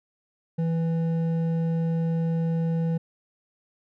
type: tone with hard clipping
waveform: sine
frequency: 164.81 Hz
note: E3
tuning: in tune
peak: -24 dBFS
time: 0.58-2.98 s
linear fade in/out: 10 ms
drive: 7 dB
effects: none